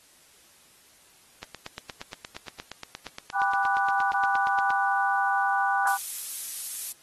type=click train; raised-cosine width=0.2 ms; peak=-19 dBFS; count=29; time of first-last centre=1.43-4.705 s; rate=8.55 Hz
type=chord; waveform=sine; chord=G major seventh; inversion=none; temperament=equal with one note detuned; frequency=790.8 / 987.8 / 1174.7 / 1480 Hz; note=G5 / B5 / D6 / F#6; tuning=+15 / 0 / 0 / 0 cents; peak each=-25 / -30 / -30 / -27 dBFS; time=3.33-5.98 s; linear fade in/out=50 ms
type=noise; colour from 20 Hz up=violet; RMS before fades=-30 dBFS; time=5.87-6.92 s; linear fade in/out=0 ms
effects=white hiss -57 dBFS RMS until 7.02 s + AAC 32 kbps